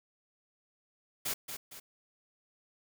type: noise with echo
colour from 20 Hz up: white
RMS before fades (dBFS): -34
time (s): 1.25-1.34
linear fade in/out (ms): 10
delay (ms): 230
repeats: 2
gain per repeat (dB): -7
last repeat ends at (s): 1.8
effects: none